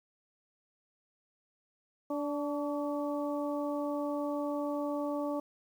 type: harmonic tone with a mistuned harmonic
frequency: 291.2 Hz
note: D4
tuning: 15 cents flat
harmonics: 1 / 2 / 3 / 4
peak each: -34 / -35 / -42 / -43 dBFS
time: 2.1-5.4 s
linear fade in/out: 5 ms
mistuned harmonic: 4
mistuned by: -38 cents
effects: 10-bit